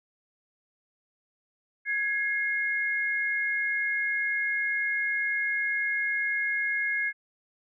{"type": "tone pair together", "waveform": "sine", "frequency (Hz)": [1664, 2146], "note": ["G#6", "C7"], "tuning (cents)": [3, 43], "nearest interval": "major third", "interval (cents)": 440, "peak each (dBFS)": -28, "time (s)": [1.85, 7.13], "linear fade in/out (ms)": 50, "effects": []}